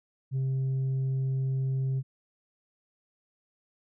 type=tone; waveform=sine; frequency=132.8 Hz; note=C3; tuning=26 cents sharp; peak=-23 dBFS; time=0.31-2.03 s; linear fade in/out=50 ms; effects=tanh soft clip ceiling -25 dBFS